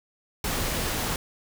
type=noise; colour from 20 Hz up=pink; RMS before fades=-28 dBFS; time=0.44-1.16 s; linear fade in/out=2 ms; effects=none